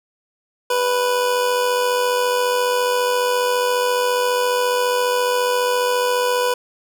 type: tone with amplitude modulation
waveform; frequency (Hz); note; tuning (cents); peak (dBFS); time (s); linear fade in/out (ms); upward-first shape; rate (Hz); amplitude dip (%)
25% pulse; 493.9; B4; 0; -11; 0.7-6.54; 5; sine; 94.6; 40
effects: none